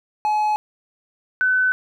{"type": "tone pair in turn", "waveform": ["triangle", "sine"], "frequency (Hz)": [849, 1510.1], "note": ["G#5", "F#6"], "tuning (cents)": [38, 35], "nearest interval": "minor seventh", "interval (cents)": 997, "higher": "second", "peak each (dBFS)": -15, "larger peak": "neither", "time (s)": [[0.25, 0.56], [1.41, 1.72]], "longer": "neither", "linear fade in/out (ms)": 0, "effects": []}